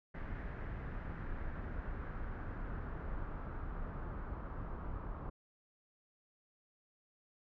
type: noise with low-pass filter sweep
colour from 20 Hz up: brown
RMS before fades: -42 dBFS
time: 0.14-5.3 s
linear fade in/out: 10 ms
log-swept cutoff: 1800 to 1200 Hz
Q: 2.6
effects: none